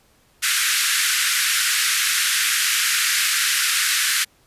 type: band-pass noise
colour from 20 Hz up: pink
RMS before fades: -20 dBFS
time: 0.42-4.25 s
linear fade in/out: 20 ms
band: 1400 to 13000 Hz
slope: 48 dB/octave
effects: pink hiss -58 dBFS RMS until 4.46 s + resampled to 32000 Hz